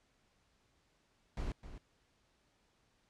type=noise with echo; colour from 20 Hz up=brown; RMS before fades=-38 dBFS; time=1.37-1.52 s; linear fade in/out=2 ms; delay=260 ms; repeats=1; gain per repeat=-11 dB; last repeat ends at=1.78 s; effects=pink hiss -74 dBFS RMS until 3.09 s + low-pass 7000 Hz 12 dB/octave